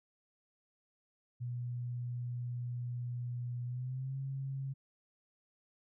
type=tone with pitch glide; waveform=sine; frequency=121.9 to 135.26 Hz; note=B2 to C#3; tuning=-22 to -42 cents; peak=-36 dBFS; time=1.4-4.74 s; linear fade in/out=20 ms; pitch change=+180 cents; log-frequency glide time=3.65-4.17 s; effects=none